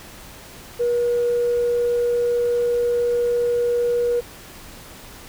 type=tone; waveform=sine; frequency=480 Hz; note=B4; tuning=49 cents flat; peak=-16 dBFS; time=0.79-4.21 s; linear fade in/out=20 ms; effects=tanh soft clip ceiling -13 dBFS + pink hiss -41 dBFS RMS until 5.28 s